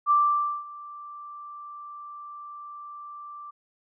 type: tone with ADSR envelope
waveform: sine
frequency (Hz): 1174.7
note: D6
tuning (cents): 0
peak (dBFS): -16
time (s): 0.06-3.51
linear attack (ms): 47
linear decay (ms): 530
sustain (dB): -22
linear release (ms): 12
effects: none